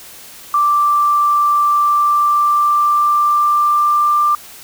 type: tone with pitch glide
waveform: sine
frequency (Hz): 1174.7 to 1186.3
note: D6 to D6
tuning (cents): 0 to +17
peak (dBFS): -10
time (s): 0.54-4.35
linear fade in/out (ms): 2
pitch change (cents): +17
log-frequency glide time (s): 1.64-4.14
effects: white hiss -37 dBFS RMS until 4.63 s